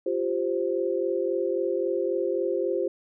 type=chord; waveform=sine; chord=F suspended second; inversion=none; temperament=just; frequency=349.2 / 392.9 / 523.8 Hz; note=F4 / G4 / C5; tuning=0 / +4 / +2 cents; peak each=-28 dBFS; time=0.06-2.88 s; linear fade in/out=5 ms; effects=none